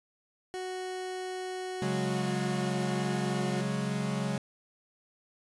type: tone with pitch glide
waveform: 30% pulse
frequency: 370 to 362.4 Hz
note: F#4 to F#4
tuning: 0 to -36 cents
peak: -32 dBFS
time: 0.54-3.61 s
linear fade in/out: 0 ms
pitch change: -36 cents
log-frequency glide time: 1.95-2.3 s
type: chord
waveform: 45% pulse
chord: C# suspended fourth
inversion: none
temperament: equal with one note detuned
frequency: 138.59 / 184.36 / 207.7 Hz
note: C#3 / F#3 / G#3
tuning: 0 / -6 / 0 cents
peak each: -34 dBFS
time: 1.82-4.38 s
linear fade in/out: 2 ms
effects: resampled to 24000 Hz